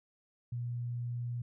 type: tone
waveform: sine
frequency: 120.5 Hz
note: B2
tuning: 42 cents flat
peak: -34 dBFS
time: 0.52-1.42 s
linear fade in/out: 5 ms
effects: none